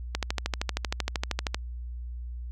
click train, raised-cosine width 0.2 ms, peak -10 dBFS, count 19, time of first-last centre 0.15-1.545 s, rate 12.9 Hz, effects added 60 Hz sine -34 dBFS peak until 2.51 s

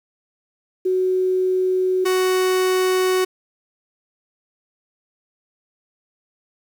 sine / 45% pulse tone pair in turn, 371.3 / 371.3 Hz, F#4 / F#4, +6 / +6 cents, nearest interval unison, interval 0 cents, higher neither, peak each -16 dBFS, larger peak neither, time 0.85-2.05 / 2.05-3.25 s, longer neither, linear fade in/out 10 ms, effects 8-bit

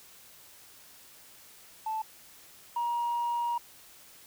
sine tone pair in turn, 877 / 948.7 Hz, A5 / A#5, -6 / +30 cents, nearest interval minor second, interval 136 cents, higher second, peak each -29 / -26 dBFS, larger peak second, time 1.86-2.02 / 2.76-3.58 s, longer second, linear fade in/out 5 ms, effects tanh soft clip ceiling -25 dBFS + white hiss -54 dBFS RMS until 4.26 s

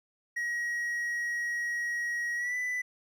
triangle tone with pitch glide, 1900 to 1989.9 Hz, A#6 to B6, +33 to +13 cents, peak -28 dBFS, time 0.36-2.82 s, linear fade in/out 10 ms, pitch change +80 cents, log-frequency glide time 2.36-2.56 s, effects none

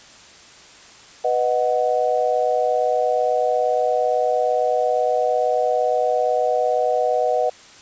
sine chord, B major, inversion none, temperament equal, 493.9 / 622.3 / 740 Hz, B4 / D#5 / F#5, 0 / 0 / 0 cents, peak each -21 / -21 / -21 dBFS, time 1.24-7.5 s, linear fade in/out 10 ms, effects white hiss -45 dBFS RMS until 7.81 s + resampled to 16000 Hz

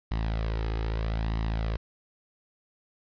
sawtooth tone with flanger, 55 Hz, A1, in tune, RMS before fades -29 dBFS, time 0.11-1.77 s, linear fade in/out 5 ms, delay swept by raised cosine 1 to 2.4 ms, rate 0.79 Hz, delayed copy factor +0.5, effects resampled to 11025 Hz + 9-bit

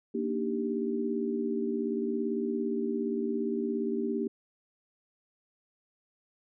sine chord, Eb major seventh, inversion second, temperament equal, 233.1 / 293.7 / 311.1 / 392 Hz, Bb3 / D4 / Eb4 / G4, 0 / 0 / 0 / 0 cents, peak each -32 / -36 / -38 / -32 dBFS, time 0.14-4.28 s, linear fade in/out 10 ms, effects none

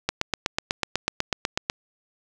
click train, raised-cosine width 0.2 ms, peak -5 dBFS, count 14, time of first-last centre 0.09-1.699 s, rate 8.08 Hz, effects none

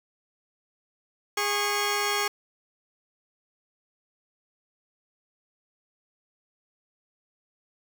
10% pulse tone pair together, 411 / 1097.2 Hz, G#4 / C#6, -18 / -18 cents, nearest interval octave + perfect fourth, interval 1700 cents, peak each -18 / -20 dBFS, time 1.37-2.28 s, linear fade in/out 5 ms, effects none

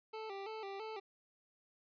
25% pulse tone with vibrato, 415.3 Hz, G#4, in tune, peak -39 dBFS, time 0.13-1 s, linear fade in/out 10 ms, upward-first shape square, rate 3 Hz, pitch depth 95 cents each way, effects resampled to 11025 Hz

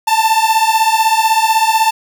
45% pulse beating tone pair, 880 / 896 Hz, A5 / A5, 0 / +31 cents, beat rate 16 Hz, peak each -13 dBFS, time 0.07-1.91 s, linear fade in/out 10 ms, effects none

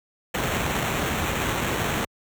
pink noise with sample-and-hold, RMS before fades -25 dBFS, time 0.34-2.05 s, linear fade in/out 5 ms, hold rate 4900 Hz, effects high-pass 60 Hz 12 dB/octave

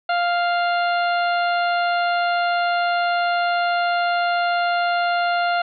harmonic tone, 698.5 Hz, F5, in tune, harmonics 1 / 2 / 3 / 4 / 5 / 6, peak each -19 / -23 / -33 / -32 / -37 / -35 dBFS, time 0.09-5.62 s, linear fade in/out 5 ms, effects none

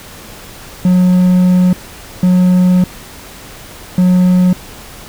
triangle tone bursts at uneven times, 181.6 Hz, F#3, 32 cents flat, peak -4 dBFS, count 3, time 0.85-1.73 / 2.23-2.84 / 3.98-4.53 s, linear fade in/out 2 ms, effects pink hiss -33 dBFS RMS until 5.08 s

